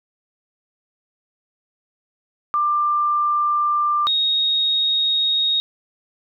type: tone pair in turn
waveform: sine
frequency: 1188 / 3747 Hz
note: D6 / A#7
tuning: +20 / +8 cents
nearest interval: octave + minor sixth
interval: 1988 cents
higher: second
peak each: -16 dBFS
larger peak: neither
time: 2.54-4.07 / 4.07-5.6 s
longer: neither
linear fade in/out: 0 ms
effects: none